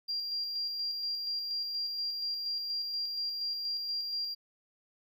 triangle tone with tremolo, 4765 Hz, D8, 24 cents sharp, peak -28 dBFS, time 0.08-4.35 s, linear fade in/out 20 ms, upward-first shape square, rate 4.2 Hz, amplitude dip 40%, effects tanh soft clip ceiling -29 dBFS

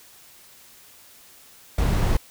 brown noise, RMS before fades -20 dBFS, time 1.78-2.17 s, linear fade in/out 5 ms, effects white hiss -50 dBFS RMS until 2.3 s

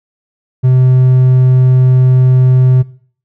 triangle tone, 128.3 Hz, C3, 34 cents flat, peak -3 dBFS, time 0.63-2.83 s, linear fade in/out 20 ms, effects noise-tail reverb RT60 0.5 s tail -19 dB re dry

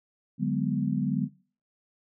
sine chord, G# half-diminished seventh, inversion second, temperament equal with one note detuned, 146.83 / 185 / 205 / 246.9 Hz, D3 / F#3 / G#3 / B3, 0 / 0 / -22 / 0 cents, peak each -30 dBFS, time 0.38-1.29 s, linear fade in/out 50 ms, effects noise-tail reverb RT60 0.4 s tail -20 dB re dry

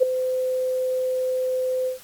sine tone with ADSR envelope, 512 Hz, C5, 38 cents flat, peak -10 dBFS, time 0-1.99 s, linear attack 27 ms, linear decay 7 ms, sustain -11 dB, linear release 120 ms, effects white hiss -47 dBFS RMS until 2.03 s + AAC 64 kbps

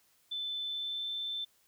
sine tone with pitch glide, 3520 to 3542 Hz, A7 to A7, 0 to +11 cents, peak -34 dBFS, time 0.31-1.45 s, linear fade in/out 10 ms, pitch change +11 cents, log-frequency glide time 0.63-1.08 s, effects white hiss -69 dBFS RMS until 1.67 s

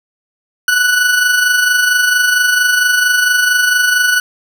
40% pulse tone with amplitude modulation, 1480 Hz, F#6, in tune, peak -7 dBFS, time 0.68-4.2 s, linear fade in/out 2 ms, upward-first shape sine, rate 24.4 Hz, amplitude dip 45%, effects none

